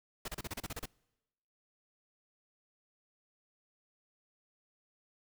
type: noise bursts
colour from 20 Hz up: pink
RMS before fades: -40 dBFS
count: 10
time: 0.25-0.858 s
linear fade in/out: 5 ms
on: 32 ms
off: 32 ms
effects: noise-tail reverb RT60 1.0 s tail -26 dB re dry